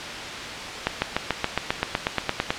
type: accelerating click train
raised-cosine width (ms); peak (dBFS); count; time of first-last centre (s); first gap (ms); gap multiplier
0.3; -4; 14; 0.87-2.505; 150; 0.97
effects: white hiss -31 dBFS RMS until 2.58 s + low-pass 4000 Hz 12 dB/octave